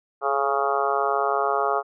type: harmonic tone with a mistuned harmonic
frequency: 138.6 Hz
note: C#3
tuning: in tune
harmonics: 3 / 4 / 5 / 6 / 7 / 8 / 9 / 10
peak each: -27 / -30 / -26 / -28 / -35 / -28 / -27 / -33 dBFS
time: 0.21-1.83 s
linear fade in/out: 50 ms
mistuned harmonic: 3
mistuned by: +22 cents
effects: none